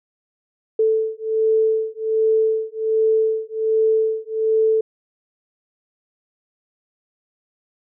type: beating tone pair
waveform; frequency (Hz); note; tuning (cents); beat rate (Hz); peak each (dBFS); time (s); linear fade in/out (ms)
sine; 440 / 441.3; A4 / A4; 0 / +5; 1.3; -19; 0.79-4.81; 5
effects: none